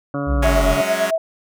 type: harmonic tone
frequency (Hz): 142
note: C#3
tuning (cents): +42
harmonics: 1 / 2 / 3 / 4 / 5 / 7 / 8 / 9 / 10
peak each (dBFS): -27 / -24 / -36 / -27 / -34 / -42 / -33 / -34 / -35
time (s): 0.14-0.81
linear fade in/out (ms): 2
type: exponential sweep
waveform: triangle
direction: down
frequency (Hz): 68.9 to 41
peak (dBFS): -14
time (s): 0.26-0.77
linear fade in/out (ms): 50
type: chord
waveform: 5% pulse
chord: F# suspended second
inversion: none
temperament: equal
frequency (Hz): 185 / 207.7 / 277.2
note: F#3 / G#3 / C#4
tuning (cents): 0 / 0 / 0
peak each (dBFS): -15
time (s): 0.42-1.11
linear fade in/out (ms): 10
type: tone with tremolo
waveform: sine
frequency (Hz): 652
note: E5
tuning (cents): -19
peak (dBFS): -14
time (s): 0.44-1.18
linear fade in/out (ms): 2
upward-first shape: sine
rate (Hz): 8.9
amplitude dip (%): 80
effects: none